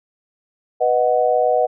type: chord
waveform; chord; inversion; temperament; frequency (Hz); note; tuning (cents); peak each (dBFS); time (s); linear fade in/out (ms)
sine; B major; none; equal; 493.9 / 622.3 / 740; B4 / D#5 / F#5; 0 / 0 / 0; -18; 0.8-1.67; 20
effects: none

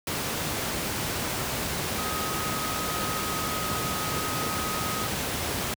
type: tone in noise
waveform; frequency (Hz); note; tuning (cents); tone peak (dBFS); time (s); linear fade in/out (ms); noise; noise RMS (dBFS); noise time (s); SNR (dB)
sine; 1260; D#6; +21; -33; 1.98-5.07; 2; pink; -29; 0.07-5.74; -7
effects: high-pass 80 Hz 12 dB/octave

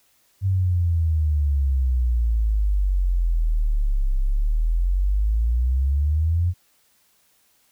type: exponential two-way sweep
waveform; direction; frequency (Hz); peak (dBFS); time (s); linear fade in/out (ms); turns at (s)
sine; down then up; 98 to 32.7 to 90.5; -17; 0.41-6.54; 50; 4.16
effects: white hiss -62 dBFS RMS until 7.71 s

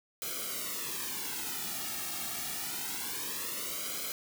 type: noise with flanger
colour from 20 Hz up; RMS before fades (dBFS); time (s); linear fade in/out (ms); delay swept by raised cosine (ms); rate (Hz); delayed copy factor
white; -37; 0.22-4.12; 0; 1.1 to 2.01; 0.26; -0.9
effects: none

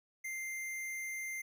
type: tone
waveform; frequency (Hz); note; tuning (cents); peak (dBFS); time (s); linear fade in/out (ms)
square; 2093; C7; 0; -39; 0.24-1.42; 10
effects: none

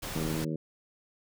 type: noise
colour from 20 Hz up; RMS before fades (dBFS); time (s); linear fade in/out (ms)
pink; -37; 0.02-0.45; 10
type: harmonic tone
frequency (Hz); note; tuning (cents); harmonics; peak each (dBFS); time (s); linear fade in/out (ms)
78.8; D#2; +23; 2 / 3 / 4 / 5 / 6 / 7; -33 / -37 / -36 / -41 / -43 / -44; 0.15-0.56; 5
effects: none

